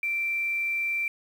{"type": "tone with quantisation", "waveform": "sine", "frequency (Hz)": 2349, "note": "D7", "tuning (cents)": 0, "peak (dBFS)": -25, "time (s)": [0.03, 1.08], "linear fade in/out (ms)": 2, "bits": 8, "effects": []}